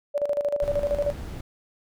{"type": "tone with tremolo", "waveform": "sine", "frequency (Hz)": 578, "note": "D5", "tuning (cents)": -28, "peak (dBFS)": -20, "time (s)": [0.14, 1.13], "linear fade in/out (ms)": 20, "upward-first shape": "square", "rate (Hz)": 13, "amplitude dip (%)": 70}
{"type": "noise", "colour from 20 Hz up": "brown", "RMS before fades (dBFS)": -34, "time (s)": [0.62, 1.41], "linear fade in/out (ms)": 5}
{"effects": []}